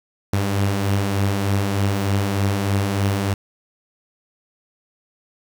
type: beating tone pair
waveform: sawtooth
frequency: 96.6 / 99.9 Hz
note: G2 / G2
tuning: -25 / +33 cents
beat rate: 3.3 Hz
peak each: -22 / -15 dBFS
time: 0.33-3.34 s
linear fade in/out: 5 ms
effects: 7-bit